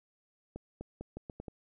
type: accelerating click train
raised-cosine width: 2 ms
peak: -28 dBFS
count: 7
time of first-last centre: 0.56-1.482 s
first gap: 250 ms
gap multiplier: 0.8
effects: none